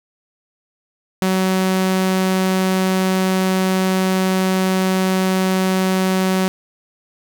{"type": "tone", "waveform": "sawtooth", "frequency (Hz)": 187.8, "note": "F#3", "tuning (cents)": 26, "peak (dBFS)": -11, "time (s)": [1.22, 6.48], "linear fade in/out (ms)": 0, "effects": []}